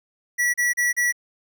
square tone bursts, 1942 Hz, B6, 30 cents flat, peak -19 dBFS, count 4, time 0.38-1.125 s, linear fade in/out 20 ms, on 160 ms, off 35 ms, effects none

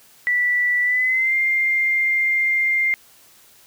sine tone with pitch glide, 1964 to 2105 Hz, B6 to C7, -10 to +10 cents, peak -16 dBFS, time 0.27-2.94 s, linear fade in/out 0 ms, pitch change +120 cents, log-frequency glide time 0.83-1.36 s, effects white hiss -51 dBFS RMS until 3.66 s

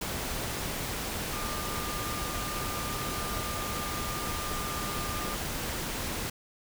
sine tone in noise, 1202 Hz, D6, 40 cents sharp, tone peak -38 dBFS, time 1.33-5.35 s, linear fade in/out 5 ms, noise pink, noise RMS -34 dBFS, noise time 0.01-6.3 s, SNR -7 dB, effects none

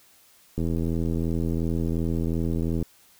click train, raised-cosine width 3 ms, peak -15 dBFS, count 187, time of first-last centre 0.58-2.826 s, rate 82.8 Hz, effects white hiss -57 dBFS RMS until 3.19 s

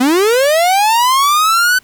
45% pulse linear sweep, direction up, 240.2 to 1521 Hz, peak -9 dBFS, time 0-1.79 s, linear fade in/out 10 ms, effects pink hiss -49 dBFS RMS until 1.83 s

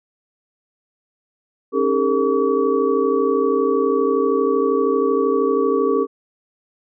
sine tone cluster, 273.3 / 306.3 / 402.6 / 455.3 / 1138 Hz, C#4 / D#4 / G4 / A#4 / C#6, -24 / -27 / +46 / -41 / +45 cents, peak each -22 / -28 / -19 / -19 / -25 dBFS, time 1.72-6.07 s, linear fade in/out 50 ms, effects none

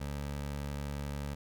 20% pulse tone, 71.4 Hz, D2, 48 cents flat, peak -31 dBFS, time 0-1.35 s, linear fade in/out 10 ms, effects none

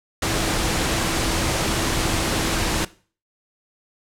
sine tone in noise, 327.9 Hz, E4, 9 cents flat, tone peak -31 dBFS, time 0.22-2.85 s, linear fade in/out 5 ms, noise pink, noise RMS -22 dBFS, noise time 0.22-2.85 s, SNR -12 dB, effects noise-tail reverb RT60 0.4 s tail -19 dB re dry + low-pass 10000 Hz 12 dB/octave

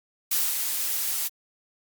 blue noise with ADSR envelope, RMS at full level -23 dBFS, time 0.31-1.29 s, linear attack 7 ms, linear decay 230 ms, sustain -4 dB, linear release 26 ms, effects Opus 48 kbps

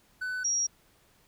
triangle / sine tone pair in turn, 1500 / 5663 Hz, F#6 / F8, +23 / +23 cents, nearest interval octave + major seventh, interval 2300 cents, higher second, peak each -29 / -25 dBFS, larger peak second, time 0.21-0.44 / 0.44-0.67 s, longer neither, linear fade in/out 10 ms, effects pink hiss -64 dBFS RMS until 1.27 s

